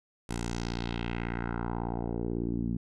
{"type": "tone with low-pass filter sweep", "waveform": "10% pulse", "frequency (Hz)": 58.27, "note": "A#1", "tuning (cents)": 0, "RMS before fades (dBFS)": -33, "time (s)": [0.29, 2.77], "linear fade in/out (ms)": 5, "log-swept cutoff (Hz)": [9400, 210], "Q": 2.3, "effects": []}